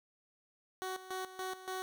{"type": "tone with tremolo", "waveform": "15% pulse", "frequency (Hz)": 374.2, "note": "F#4", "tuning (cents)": 20, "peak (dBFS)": -31, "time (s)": [0.82, 1.82], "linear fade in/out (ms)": 0, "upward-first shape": "square", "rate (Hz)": 3.5, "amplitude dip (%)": 75, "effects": []}